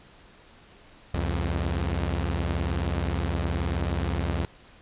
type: beating tone pair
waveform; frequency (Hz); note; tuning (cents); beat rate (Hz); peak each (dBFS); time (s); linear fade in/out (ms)
sawtooth; 67.6 / 86.6; C#2 / F2; -43 / -14; 19; -24; 1.14-4.45; 0
effects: pink hiss -53 dBFS RMS until 4.81 s + resampled to 8000 Hz